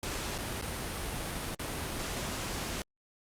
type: noise with dropouts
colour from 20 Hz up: pink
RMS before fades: -36 dBFS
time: 0.03-2.82 s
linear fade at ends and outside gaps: 1 ms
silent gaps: 0.38-0.385 / 0.613-0.623 / 1.548-1.594 s
effects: low-pass 12000 Hz 12 dB/octave + Opus 48 kbps